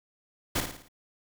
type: noise with echo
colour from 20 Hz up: pink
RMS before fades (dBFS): -27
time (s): 0.55-0.61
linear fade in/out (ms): 10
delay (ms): 55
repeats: 5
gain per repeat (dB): -6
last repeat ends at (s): 0.885
effects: none